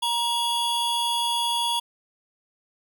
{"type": "tone pair together", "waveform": "square", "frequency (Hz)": [946, 3371], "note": ["A#5", "G#7"], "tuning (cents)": [25, 25], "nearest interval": "octave + minor seventh", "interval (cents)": 2200, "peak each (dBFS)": -26, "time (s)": [0.02, 1.8], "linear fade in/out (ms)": 10, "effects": []}